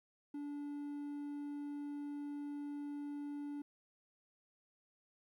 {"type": "tone", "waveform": "triangle", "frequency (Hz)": 289.4, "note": "D4", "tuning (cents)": -25, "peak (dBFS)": -39, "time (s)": [0.34, 3.62], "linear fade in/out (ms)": 5, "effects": ["13-bit"]}